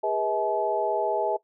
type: tone cluster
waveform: sine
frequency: 408 / 483.3 / 641 / 857 Hz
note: G#4 / B4 / E5 / A5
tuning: -31 / -38 / -49 / -46 cents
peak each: -30 / -31 / -27 / -28 dBFS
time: 0.03-1.37 s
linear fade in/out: 10 ms
effects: noise-tail reverb RT60 0.1 s tail -18 dB re dry